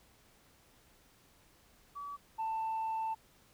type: tone pair in turn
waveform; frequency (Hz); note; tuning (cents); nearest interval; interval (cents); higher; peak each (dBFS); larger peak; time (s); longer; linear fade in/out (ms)
sine; 1144 / 888.5; D6 / A5; -46 / +17; major third; 437; first; -40 / -31; second; 1.95-2.17 / 2.38-3.15; second; 20
effects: tanh soft clip ceiling -31 dBFS + pink hiss -65 dBFS RMS until 3.53 s